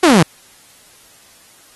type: exponential sweep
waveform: sawtooth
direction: down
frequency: 385.7 to 146.83 Hz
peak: -3 dBFS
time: 0.03-0.23 s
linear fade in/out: 5 ms
effects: white hiss -47 dBFS RMS until 1.75 s + AAC 32 kbps